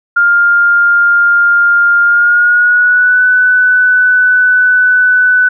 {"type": "tone with pitch glide", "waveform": "sine", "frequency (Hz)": [1404, 1496.1], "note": ["F6", "F#6"], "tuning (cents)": [9, 19], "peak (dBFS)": -5, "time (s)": [0.16, 5.49], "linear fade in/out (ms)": 10, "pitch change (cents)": 110, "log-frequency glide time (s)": [2.03, 3.23], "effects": []}